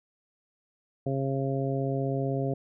harmonic tone, 135.7 Hz, C#3, 36 cents flat, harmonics 1 / 2 / 3 / 4 / 5, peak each -29 / -33 / -33 / -35 / -36 dBFS, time 1.06-2.54 s, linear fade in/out 5 ms, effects none

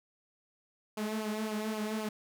sawtooth tone with flanger, 215.4 Hz, A3, 37 cents flat, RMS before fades -35 dBFS, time 0.97-2.09 s, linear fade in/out 5 ms, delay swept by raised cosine 0.51 to 4.01 ms, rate 3.8 Hz, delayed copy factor -0.7, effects none

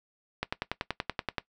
click train, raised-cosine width 0.3 ms, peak -13 dBFS, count 11, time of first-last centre 0.43-1.382 s, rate 10.5 Hz, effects noise-tail reverb RT60 0.1 s tail -18 dB re dry

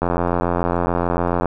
click train, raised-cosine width 1 ms, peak -5 dBFS, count 126, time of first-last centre 0.02-1.457 s, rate 87 Hz, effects none

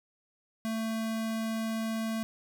square tone, 223.1 Hz, A3, 24 cents sharp, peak -31 dBFS, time 0.65-2.23 s, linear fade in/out 0 ms, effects none

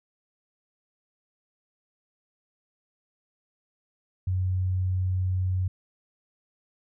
sine tone, 92.5 Hz, F#2, in tune, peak -23 dBFS, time 4.27-5.68 s, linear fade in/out 5 ms, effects none

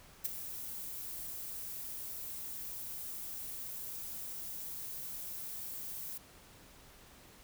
violet noise with ADSR envelope, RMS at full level -31 dBFS, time 0.24-6.18 s, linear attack 15 ms, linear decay 13 ms, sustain -12 dB, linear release 6 ms, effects pink hiss -58 dBFS RMS until 7.43 s

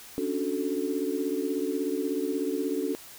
sine chord, D major seventh, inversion third, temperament equal, 277.2 / 293.7 / 370 / 440 Hz, C#4 / D4 / F#4 / A4, 0 / 0 / 0 / 0 cents, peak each -32 dBFS, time 0.18-2.95 s, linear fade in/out 0 ms, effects white hiss -47 dBFS RMS until 3.18 s

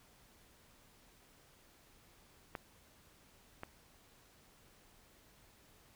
clicks, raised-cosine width 0.5 ms, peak -25 / -28 dBFS, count 2, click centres 2.552 / 3.634 s, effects pink hiss -65 dBFS RMS until 5.95 s

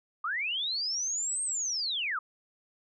sine linear two-way sweep, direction up then down, 1148 to 8500 to 1148 Hz, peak -29 dBFS, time 0.24-2.19 s, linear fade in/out 5 ms, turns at 1.43 s, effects none

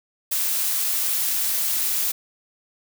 blue noise, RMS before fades -23 dBFS, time 0.31-2.12 s, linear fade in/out 10 ms, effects none

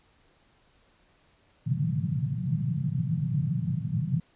pink band-pass noise, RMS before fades -28 dBFS, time 1.66-4.2 s, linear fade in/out 5 ms, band 120 to 170 Hz, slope 48 dB/octave, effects pink hiss -64 dBFS RMS until 4.35 s + resampled to 8000 Hz

